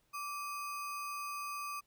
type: tone with sample-and-hold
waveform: sine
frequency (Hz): 1166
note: D6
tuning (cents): -13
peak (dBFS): -38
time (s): 0.13-1.81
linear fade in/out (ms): 20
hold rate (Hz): 3675
effects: pink hiss -75 dBFS RMS until 1.86 s